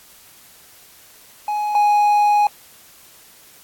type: tone pair in turn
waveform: triangle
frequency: 838 / 830.3 Hz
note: G#5 / G#5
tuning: +15 / -1 cents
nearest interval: unison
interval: 16 cents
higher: first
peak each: -17 / -10 dBFS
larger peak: second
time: 1.48-1.75 / 1.75-2.47 s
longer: second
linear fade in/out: 2 ms
effects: white hiss -47 dBFS RMS until 3.63 s + AAC 64 kbps